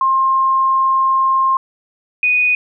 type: tone pair in turn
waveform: sine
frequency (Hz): 1062 / 2481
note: C6 / D#7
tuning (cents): +25 / -6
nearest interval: octave + minor third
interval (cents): 1469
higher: second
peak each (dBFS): -11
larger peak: neither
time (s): 0.01-1.57 / 2.23-2.55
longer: first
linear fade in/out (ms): 2
effects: none